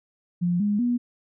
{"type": "tone with pitch steps", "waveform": "sine", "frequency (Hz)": [175.4, 206.2, 242.4], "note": ["F3", "G#3", "B3"], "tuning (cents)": [8, -12, -32], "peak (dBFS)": -20, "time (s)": [0.41, 0.98], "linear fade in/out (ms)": 20, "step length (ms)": 190, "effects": []}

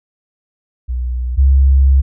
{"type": "tone pair in turn", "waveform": "sine", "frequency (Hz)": [61.74, 67.46], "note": ["B1", "C#2"], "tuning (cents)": [0, -46], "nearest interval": "major second", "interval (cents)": 154, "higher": "second", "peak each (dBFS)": [-16, -6], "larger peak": "second", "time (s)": [[0.88, 1.37], [1.37, 2.02]], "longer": "second", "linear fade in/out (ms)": 20, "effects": []}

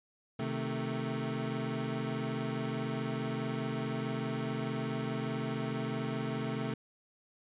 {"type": "chord", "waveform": "25% pulse", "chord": "A diminished", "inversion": "first", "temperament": "equal", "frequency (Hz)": [130.81, 155.56, 220], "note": ["C3", "Eb3", "A3"], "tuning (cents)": [0, 0, 0], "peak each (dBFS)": [-33, -37, -33], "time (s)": [0.39, 6.74], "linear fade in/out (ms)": 5, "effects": ["resampled to 8000 Hz"]}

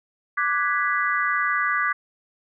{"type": "chord", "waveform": "sine", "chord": "G# half-diminished seventh", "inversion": "second", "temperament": "equal", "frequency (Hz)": [1174.7, 1480, 1661.2, 1975.5], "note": ["D6", "F#6", "G#6", "B6"], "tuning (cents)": [0, 0, 0, 0], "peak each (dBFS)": [-24, -27, -26, -26], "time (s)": [0.37, 1.93], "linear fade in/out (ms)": 10, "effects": []}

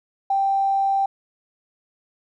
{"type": "tone with tanh clipping", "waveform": "triangle", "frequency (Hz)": 784, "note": "G5", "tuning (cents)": 0, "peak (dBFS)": -17, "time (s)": [0.3, 1.06], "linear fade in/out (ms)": 5, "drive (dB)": 3, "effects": []}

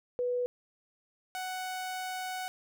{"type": "tone pair in turn", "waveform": ["sine", "sawtooth"], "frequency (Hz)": [492.2, 743], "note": ["B4", "F#5"], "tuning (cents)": [-6, 7], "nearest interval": "perfect fifth", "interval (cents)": 713, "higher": "second", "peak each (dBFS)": [-28, -31], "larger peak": "first", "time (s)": [[0.19, 0.46], [1.35, 2.48]], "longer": "second", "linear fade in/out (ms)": 0, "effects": []}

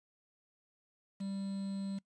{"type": "tone with quantisation", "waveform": "triangle", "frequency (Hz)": 196, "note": "G3", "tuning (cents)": 0, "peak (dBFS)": -34, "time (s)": [1.2, 1.99], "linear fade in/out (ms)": 10, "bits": 9, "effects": ["noise-tail reverb RT60 0.1 s tail -23 dB re dry", "resampled to 22050 Hz"]}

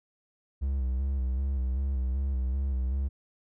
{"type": "tone with vibrato", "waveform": "triangle", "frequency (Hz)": 65.9, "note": "C2", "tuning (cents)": 13, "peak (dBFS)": -24, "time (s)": [0.61, 3.09], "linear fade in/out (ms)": 20, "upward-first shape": "square", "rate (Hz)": 2.6, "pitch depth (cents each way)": 57, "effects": []}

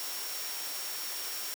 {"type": "tone in noise", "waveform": "sine", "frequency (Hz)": 5550, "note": "F8", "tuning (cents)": -12, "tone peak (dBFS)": -41, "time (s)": [0, 1.54], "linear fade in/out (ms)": 0, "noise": "white", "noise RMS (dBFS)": -38, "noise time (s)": [0, 1.54], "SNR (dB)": -6, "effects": ["high-pass 400 Hz 12 dB/octave"]}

